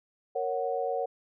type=chord; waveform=sine; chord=F# major; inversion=first; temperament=equal; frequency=466.2 / 554.4 / 740 Hz; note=A#4 / C#5 / F#5; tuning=0 / 0 / 0 cents; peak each=-32 dBFS; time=0.35-1.06 s; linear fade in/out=10 ms; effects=none